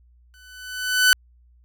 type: tone with exponential growth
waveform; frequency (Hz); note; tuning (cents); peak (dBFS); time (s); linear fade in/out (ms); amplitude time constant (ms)
sawtooth; 1500; F#6; +23; -7; 0.34-1.13; 0; 170
effects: added 60 Hz sine -52 dBFS peak until 1.64 s